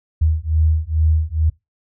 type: beating tone pair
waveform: sine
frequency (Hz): 77.78 / 80.08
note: D#2 / E2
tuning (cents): 0 / -50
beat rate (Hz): 2.3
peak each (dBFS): -17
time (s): 0.21-1.5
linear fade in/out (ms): 10
effects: noise-tail reverb RT60 0.2 s tail -22 dB re dry